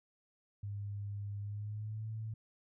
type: tone with pitch glide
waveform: sine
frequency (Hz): 101.6 to 110.16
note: G#2 to A2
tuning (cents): -38 to +3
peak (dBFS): -38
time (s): 0.63-2.34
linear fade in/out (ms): 5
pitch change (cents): +141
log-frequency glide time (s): 1.4-2.09
effects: none